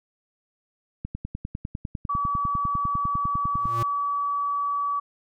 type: click train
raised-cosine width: 5 ms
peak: -18 dBFS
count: 27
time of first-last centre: 1.05-3.655 s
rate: 9.98 Hz
type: tone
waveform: sine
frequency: 1144 Hz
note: D6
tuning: 46 cents flat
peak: -23 dBFS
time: 2.09-5 s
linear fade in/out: 10 ms
type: tone with exponential growth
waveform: square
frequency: 116.54 Hz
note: A#2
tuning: in tune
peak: -24 dBFS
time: 3.51-3.83 s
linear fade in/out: 5 ms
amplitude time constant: 68 ms
effects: none